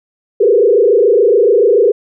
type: tone with frequency modulation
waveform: sine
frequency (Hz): 440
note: A4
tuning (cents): 0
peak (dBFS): -6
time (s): 0.4-1.92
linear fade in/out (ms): 10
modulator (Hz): 27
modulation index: 2.1
effects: none